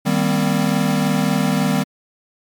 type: chord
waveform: square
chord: C minor seventh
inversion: first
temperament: equal with one note detuned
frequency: 155.56 / 196 / 238 / 261.6 Hz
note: Eb3 / G3 / Bb3 / C4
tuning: 0 / 0 / +36 / 0 cents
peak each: -22 / -20 / -23 / -23 dBFS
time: 0.05-1.84 s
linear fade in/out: 20 ms
effects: MP3 96 kbps